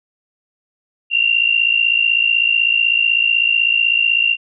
sine tone pair together, 2738 / 2794 Hz, F7 / F7, -35 / 0 cents, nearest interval unison, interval 35 cents, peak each -15 dBFS, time 1.1-4.37 s, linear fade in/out 50 ms, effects none

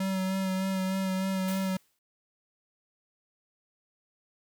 square tone with vibrato, 189.9 Hz, F#3, 45 cents sharp, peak -28 dBFS, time 0-1.77 s, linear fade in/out 5 ms, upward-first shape sine, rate 3.3 Hz, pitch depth 21 cents each way
white noise with exponential decay, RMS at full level -39 dBFS, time 1.48-1.99 s, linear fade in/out 2 ms, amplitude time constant 110 ms
effects none

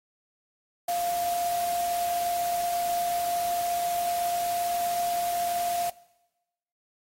sine tone in noise, 698.5 Hz, F5, in tune, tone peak -25 dBFS, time 0.88-5.9 s, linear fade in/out 5 ms, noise white, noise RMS -37 dBFS, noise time 0.88-5.9 s, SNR +9 dB, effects noise-tail reverb RT60 1.0 s tail -21 dB re dry + AAC 48 kbps

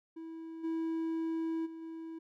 triangle tone with level steps, 325.9 Hz, E4, 20 cents flat, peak -40 / -30 / -41 / -39 dBFS, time 0.16-2.19 s, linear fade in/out 10 ms, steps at 0.63 / 1.65 / 1.81 s, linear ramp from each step 20 ms, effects none

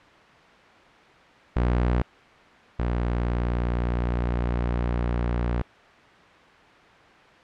sawtooth tone pair in turn, 60.5 / 59.7 Hz, B1 / A#1, -35 / +42 cents, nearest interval unison, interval 23 cents, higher first, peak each -16 / -19 dBFS, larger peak first, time 1.56-2.02 / 2.79-5.62 s, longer second, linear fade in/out 5 ms, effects white hiss -50 dBFS RMS until 7.43 s + low-pass 2000 Hz 12 dB/octave

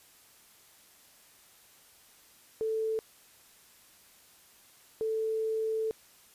sine tone bursts at uneven times, 441.2 Hz, A4, 5 cents sharp, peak -28 dBFS, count 2, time 2.61-2.99 / 5.01-5.91 s, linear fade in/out 0 ms, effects white hiss -59 dBFS RMS until 6.34 s + resampled to 32000 Hz

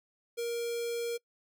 square tone with notch filter, 470 Hz, A#4, 14 cents sharp, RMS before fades -34 dBFS, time 0.37-1.18 s, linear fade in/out 20 ms, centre 1200 Hz, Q 0.84, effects noise-tail reverb RT60 0.1 s tail -26 dB re dry

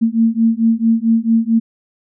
sine beating tone pair, 224.8 / 229.3 Hz, A3 / A#3, +37 / -28 cents, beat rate 4.5 Hz, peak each -14 dBFS, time 0.01-1.6 s, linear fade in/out 20 ms, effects none

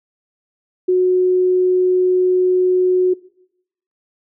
sine tone, 366.4 Hz, F#4, 17 cents flat, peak -11 dBFS, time 0.88-3.14 s, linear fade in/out 10 ms, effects noise-tail reverb RT60 0.8 s tail -21 dB re dry

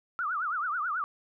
sine tone with vibrato, 1318.5 Hz, E6, in tune, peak -28 dBFS, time 0.19-1.04 s, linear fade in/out 0 ms, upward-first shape triangle, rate 9.2 Hz, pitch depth 250 cents each way, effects none

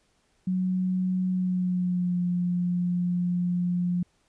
sine tone with pitch glide, 184.6 to 177.18 Hz, F#3 to F3, -4 to +25 cents, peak -23 dBFS, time 0.47-4.03 s, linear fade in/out 5 ms, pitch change -71 cents, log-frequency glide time 1.29-2.21 s, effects pink hiss -68 dBFS RMS until 4.28 s + resampled to 22050 Hz

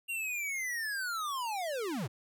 square linear sweep, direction down, 2794 to 96 Hz, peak -34 dBFS, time 0.08-2.08 s, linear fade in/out 20 ms, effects none

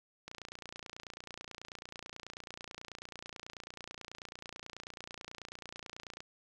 click train, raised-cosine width 0.2 ms, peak -27 dBFS, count 174, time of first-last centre 0.28-6.205 s, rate 29.2 Hz, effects none

